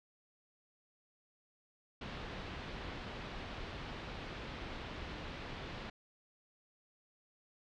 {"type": "low-pass noise", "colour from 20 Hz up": "pink", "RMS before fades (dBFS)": -45, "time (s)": [2.01, 5.9], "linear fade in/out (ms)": 5, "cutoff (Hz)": 4000, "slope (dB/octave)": 24, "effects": []}